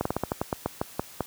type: slowing click train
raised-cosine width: 1 ms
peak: -11 dBFS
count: 12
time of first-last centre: 0.01-1.207 s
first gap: 44 ms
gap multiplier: 1.17
effects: white hiss -47 dBFS RMS until 1.26 s + high-pass 60 Hz 12 dB/octave